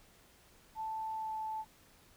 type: tone with pitch glide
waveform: sine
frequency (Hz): 880 to 873.9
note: A5 to A5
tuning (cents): 0 to -12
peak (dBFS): -36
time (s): 0.75-1.65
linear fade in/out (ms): 50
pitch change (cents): -12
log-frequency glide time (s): 1.13-1.36
effects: pink hiss -63 dBFS RMS until 2.16 s